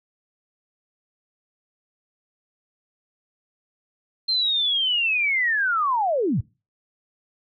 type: linear sweep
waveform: sine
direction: down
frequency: 4186 to 80.8 Hz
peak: -19 dBFS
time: 4.28-6.41 s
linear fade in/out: 10 ms
effects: noise-tail reverb RT60 0.3 s tail -23 dB re dry